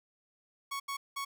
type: tone bursts at uneven times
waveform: sawtooth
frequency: 1110 Hz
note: C#6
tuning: 2 cents sharp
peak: -31 dBFS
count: 3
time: 0.71-0.8 / 0.88-0.97 / 1.16-1.25 s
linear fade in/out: 10 ms
effects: none